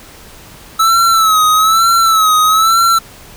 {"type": "tone with vibrato", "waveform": "square", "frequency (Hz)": 1305, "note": "E6", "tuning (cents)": -18, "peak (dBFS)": -8, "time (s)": [0.79, 2.99], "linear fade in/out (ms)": 10, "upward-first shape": "sine", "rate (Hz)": 1.1, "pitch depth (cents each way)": 71, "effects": ["pink hiss -37 dBFS RMS until 3.36 s"]}